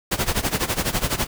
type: noise with tremolo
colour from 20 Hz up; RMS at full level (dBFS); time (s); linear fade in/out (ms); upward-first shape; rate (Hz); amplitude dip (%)
pink; -20; 0.11-1.27; 10; sine; 12; 85
effects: none